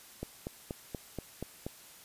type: click train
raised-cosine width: 2 ms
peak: -23 dBFS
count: 7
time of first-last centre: 0.23-1.665 s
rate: 4.18 Hz
effects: white hiss -54 dBFS RMS until 2.04 s + resampled to 32000 Hz